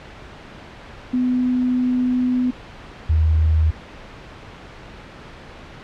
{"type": "tone pair in turn", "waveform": "sine", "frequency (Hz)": [250.7, 78.97], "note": ["B3", "D#2"], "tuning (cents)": [26, 26], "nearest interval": "octave + minor sixth", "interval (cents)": 2000, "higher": "first", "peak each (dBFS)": [-16, -13], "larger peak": "second", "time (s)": [[1.13, 2.51], [3.09, 3.71]], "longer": "first", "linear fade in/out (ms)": 10, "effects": ["pink hiss -39 dBFS RMS until 5.83 s", "low-pass 3000 Hz 12 dB/octave"]}